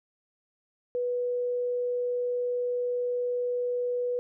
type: tone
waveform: sine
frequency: 490.6 Hz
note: B4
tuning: 12 cents flat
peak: -26 dBFS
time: 0.95-4.19 s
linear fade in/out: 0 ms
effects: none